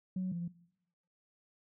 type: tone pair in turn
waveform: sine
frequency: 185 / 172.27 Hz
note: F#3 / F3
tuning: 0 / -23 cents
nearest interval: minor second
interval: 123 cents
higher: first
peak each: -31 / -35 dBFS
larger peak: first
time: 0.16-0.32 / 0.32-0.48 s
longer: neither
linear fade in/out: 5 ms
effects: noise-tail reverb RT60 0.8 s tail -21 dB re dry + tanh soft clip ceiling -29 dBFS